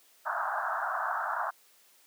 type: band-pass noise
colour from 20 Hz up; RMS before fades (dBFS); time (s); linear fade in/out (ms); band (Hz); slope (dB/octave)
white; -32; 0.25-1.51; 20; 640 to 1600; 96
effects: white hiss -62 dBFS RMS until 2.06 s + high-pass 300 Hz 12 dB/octave